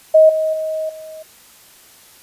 sine tone with level steps, 630 Hz, D#5, 21 cents sharp, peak -5 / -15 / -19 / -31 dBFS, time 0.14-1.23 s, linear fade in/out 10 ms, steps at 0.29 / 0.53 / 0.89 s, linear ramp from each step 5 ms, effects white hiss -46 dBFS RMS until 2.22 s + resampled to 32000 Hz

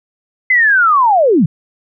sine linear sweep, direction down, 2067 to 130.8 Hz, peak -7 dBFS, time 0.5-1.46 s, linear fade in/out 5 ms, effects none

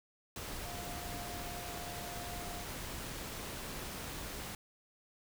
sine tone in noise, 704 Hz, F5, 14 cents sharp, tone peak -47 dBFS, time 0.65-2.64 s, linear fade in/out 2 ms, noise pink, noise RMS -43 dBFS, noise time 0.36-4.55 s, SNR -7 dB, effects none

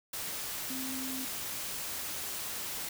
sine tone in noise, 261.6 Hz, C4, in tune, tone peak -38 dBFS, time 0.7-1.25 s, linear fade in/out 5 ms, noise white, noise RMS -38 dBFS, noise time 0.13-2.89 s, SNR -3 dB, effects none

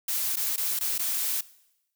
blue noise with dropouts, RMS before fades -28 dBFS, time 0.08-1.41 s, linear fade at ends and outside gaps 5 ms, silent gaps 0.359-0.368 / 0.562-0.577 / 0.791-0.808 / 0.981-0.992 s, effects noise-tail reverb RT60 0.9 s tail -20 dB re dry

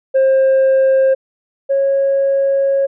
sine tone pair in turn, 532 / 548.5 Hz, C5 / C#5, +29 / -18 cents, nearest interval minor second, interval 53 cents, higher second, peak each -6 / -10 dBFS, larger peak first, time 0.14-1.15 / 1.69-2.87 s, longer second, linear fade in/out 20 ms, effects tanh soft clip ceiling -8 dBFS

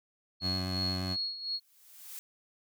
sine tone with tremolo, 4317 Hz, C#8, 47 cents flat, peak -30 dBFS, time 0.4-1.6 s, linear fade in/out 50 ms, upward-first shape sine, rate 2.8 Hz, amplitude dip 70%
20% pulse tone with vibrato, 92.5 Hz, F#2, in tune, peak -28 dBFS, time 0.41-1.17 s, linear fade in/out 50 ms, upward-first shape square, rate 8.3 Hz, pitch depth 14 cents each way
blue noise with exponential growth, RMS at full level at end -42 dBFS, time 1.36-2.19 s, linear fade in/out 0 ms, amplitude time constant 180 ms
effects none

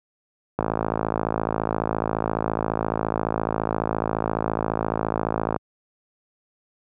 click train, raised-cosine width 1 ms, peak -8 dBFS, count 272, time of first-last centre 0.59-5.562 s, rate 54.5 Hz, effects high-pass 80 Hz 12 dB/octave

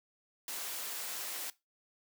white high-pass noise, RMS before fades -40 dBFS, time 0.48-1.5 s, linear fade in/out 2 ms, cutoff 370 Hz, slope 12 dB/octave, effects noise-tail reverb RT60 0.2 s tail -18 dB re dry

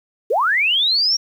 sine linear sweep, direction up, 377.1 to 5660 Hz, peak -14 dBFS, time 0.3-1.17 s, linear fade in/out 10 ms, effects 8-bit

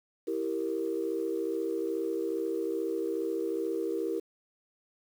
sine chord, E diminished, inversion none, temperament equal, 329.6 / 392 / 466.2 Hz, E4 / G4 / Bb4, 0 / 0 / 0 cents, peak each -33 dBFS, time 0.27-4.2 s, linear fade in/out 10 ms, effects tanh soft clip ceiling -20 dBFS + 9-bit

